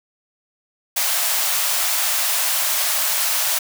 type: high-pass noise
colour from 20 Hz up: white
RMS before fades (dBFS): -20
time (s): 0.96-3.59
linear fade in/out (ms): 10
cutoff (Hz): 570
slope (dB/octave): 96
effects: none